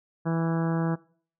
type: harmonic tone with a mistuned harmonic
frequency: 164.81 Hz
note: E3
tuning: in tune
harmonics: 1 / 2 / 3 / 4 / 5 / 6 / 7 / 8 / 9 / 10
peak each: -25 / -31 / -35 / -37 / -39 / -41 / -42 / -43 / -44 / -45 dBFS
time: 0.25-0.96 s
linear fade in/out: 20 ms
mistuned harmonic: 8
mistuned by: +17 cents
effects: noise-tail reverb RT60 0.5 s tail -22 dB re dry